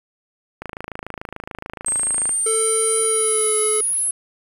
click train, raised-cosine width 0.5 ms, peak -15 dBFS, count 46, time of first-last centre 0.62-2.293 s, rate 26.9 Hz
sine exponential sweep, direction up, 8310 to 10680 Hz, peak -18 dBFS, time 1.86-4.11 s, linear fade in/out 5 ms
square tone with pitch glide, 443.2 to 429.1 Hz, A4 to A4, +13 to -43 cents, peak -21 dBFS, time 2.46-3.81 s, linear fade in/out 5 ms, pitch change -56 cents, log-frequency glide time 3.02-3.56 s
effects resampled to 32000 Hz + 7-bit

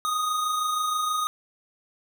square tone pair together, 1218.2 / 1244.5 Hz, D#6 / D#6, -37 / 0 cents, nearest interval unison, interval 37 cents, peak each -36 / -25 dBFS, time 0.05-1.27 s, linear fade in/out 0 ms, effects none

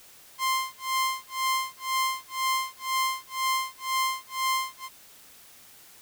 sawtooth tone with tremolo, 1049 Hz, C6, 4 cents sharp, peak -19 dBFS, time 0.38-4.89 s, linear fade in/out 50 ms, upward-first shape sine, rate 2 Hz, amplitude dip 100%, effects white hiss -52 dBFS RMS until 6.01 s

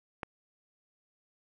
click, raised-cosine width 0.5 ms, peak -20 dBFS, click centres 0.232 s, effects none

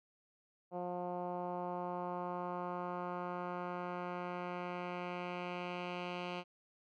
10% pulse tone with low-pass filter sweep, 177.9 Hz, F3, 32 cents sharp, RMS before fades -41 dBFS, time 0.71-6.44 s, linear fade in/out 50 ms, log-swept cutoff 710 to 3100 Hz, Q 1.9, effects none

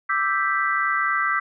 sine chord, E minor seventh, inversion third, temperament equal, 1174.7 / 1318.5 / 1568 / 1975.5 Hz, D6 / E6 / G6 / B6, 0 / 0 / 0 / 0 cents, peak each -25 dBFS, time 0.09-1.4 s, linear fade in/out 10 ms, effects none

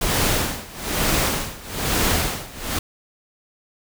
pink noise with tremolo, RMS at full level -19 dBFS, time 0.01-2.79 s, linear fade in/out 5 ms, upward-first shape sine, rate 1.1 Hz, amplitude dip 90%, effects none

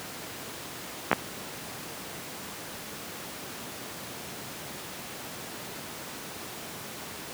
clicks, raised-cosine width 0.5 ms, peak -4 dBFS, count 2, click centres 1.115 / 1.13 s, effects pink hiss -39 dBFS RMS until 7.33 s + high-pass 150 Hz 12 dB/octave

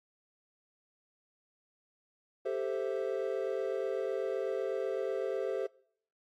triangle chord, A minor seventh, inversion third, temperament equal, 392 / 440 / 523.3 / 659.3 Hz, G4 / A4 / C5 / E5, 0 / 0 / 0 / 0 cents, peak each -34 / -35 / -34 / -39 dBFS, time 2.45-5.67 s, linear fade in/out 10 ms, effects noise-tail reverb RT60 0.6 s tail -23 dB re dry + AAC 48 kbps

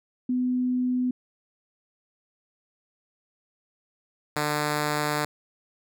sine / 5% pulse tone pair in turn, 250.9 / 149.19 Hz, B3 / D3, +28 / +28 cents, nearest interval major sixth, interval 900 cents, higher first, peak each -22 / -13 dBFS, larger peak second, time 0.29-1.11 / 4.36-5.25 s, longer second, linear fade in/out 5 ms, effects none

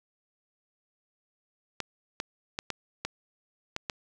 clicks, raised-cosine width 0.2 ms, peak -14 dBFS, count 7, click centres 1.803 / 2.201 / 2.589 / 2.703 / 3.05 / 3.764 / 3.898 s, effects none

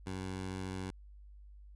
15% pulse tone, 94 Hz, F#2, 28 cents sharp, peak -32 dBFS, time 0.06-0.91 s, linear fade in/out 10 ms, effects added 50 Hz sine -51 dBFS peak until 1.75 s + resampled to 24000 Hz

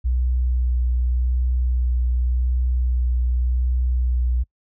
sine tone with vibrato, 61.74 Hz, B1, in tune, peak -17 dBFS, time 0.04-4.44 s, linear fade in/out 20 ms, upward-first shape sine, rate 0.87 Hz, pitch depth 15 cents each way, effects noise-tail reverb RT60 0.1 s tail -26 dB re dry

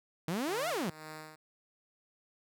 sawtooth exponential two-way sweep, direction up then down, 152.2 to 740 to 152.2 Hz, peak -28 dBFS, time 0.28-0.9 s, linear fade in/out 2 ms, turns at 0.69 s
5% pulse tone with tremolo, 155.56 Hz, D#3, in tune, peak -32 dBFS, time 0.47-1.36 s, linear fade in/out 10 ms, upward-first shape sine, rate 1.9 Hz, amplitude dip 70%
effects none

